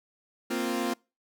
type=chord; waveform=sawtooth; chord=Bb suspended second; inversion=none; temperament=equal; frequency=233.1 / 261.6 / 349.2 Hz; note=Bb3 / C4 / F4; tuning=0 / 0 / 0 cents; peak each=-28 dBFS; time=0.5-0.94 s; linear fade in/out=10 ms; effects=noise-tail reverb RT60 0.3 s tail -26 dB re dry